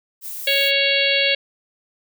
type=noise; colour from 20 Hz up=violet; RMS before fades=-31 dBFS; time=0.21-0.72 s; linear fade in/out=50 ms
type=harmonic tone; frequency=554.4 Hz; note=C#5; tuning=in tune; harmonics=1 / 3 / 4 / 5 / 6 / 7 / 8; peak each=-23 / -27 / -22 / -21 / -22 / -25 / -26 dBFS; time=0.47-1.35 s; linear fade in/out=5 ms
effects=none